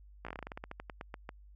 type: slowing click train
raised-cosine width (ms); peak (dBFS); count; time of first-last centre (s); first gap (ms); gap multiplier
0.5; -26; 18; 0.25-1.291; 16; 1.15
effects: added 50 Hz sine -53 dBFS peak until 1.55 s